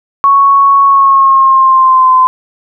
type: tone with pitch glide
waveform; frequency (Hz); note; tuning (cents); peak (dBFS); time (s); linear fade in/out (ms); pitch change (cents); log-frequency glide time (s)
sine; 1108.7 to 1028.5; C#6 to C6; 0 to -30; -3; 0.24-2.27; 0; -130; 0.85-2.14
effects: none